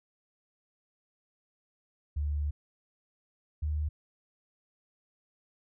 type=tone pair in turn; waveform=sine; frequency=73.42 / 75.7 Hz; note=D2 / D#2; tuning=0 / -47 cents; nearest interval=minor second; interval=53 cents; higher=second; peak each=-28 dBFS; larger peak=neither; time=2.16-2.51 / 3.62-3.89 s; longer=first; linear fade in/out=10 ms; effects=none